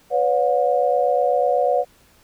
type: tone cluster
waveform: sine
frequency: 499.9 / 568 / 720 Hz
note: B4 / C#5 / F#5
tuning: +21 / +42 / -47 cents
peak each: -20 dBFS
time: 0.1-1.85 s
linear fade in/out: 50 ms
effects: pink hiss -55 dBFS RMS until 2.23 s